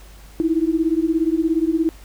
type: beating tone pair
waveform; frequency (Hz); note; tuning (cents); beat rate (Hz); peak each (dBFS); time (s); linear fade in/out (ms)
sine; 315.9 / 332.9; D#4 / E4; +26 / +17; 17; -19; 0.4-1.89; 0
effects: added 50 Hz sine -41 dBFS peak until 2.04 s + pink hiss -48 dBFS RMS until 2.04 s